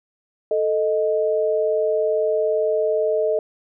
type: tone pair together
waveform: sine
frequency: 440 / 622.3 Hz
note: A4 / D#5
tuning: 0 / 0 cents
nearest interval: tritone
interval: 600 cents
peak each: -20 dBFS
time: 0.51-3.39 s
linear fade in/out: 2 ms
effects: none